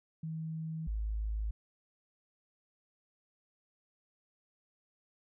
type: tone pair in turn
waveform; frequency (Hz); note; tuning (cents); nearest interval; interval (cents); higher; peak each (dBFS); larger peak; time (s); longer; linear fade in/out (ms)
sine; 160 / 53.39; D#3 / G#1; +49 / +49; octave + perfect fifth; 1900; first; -36 / -32; second; 0.23-0.87 / 0.87-1.51; neither; 5
effects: none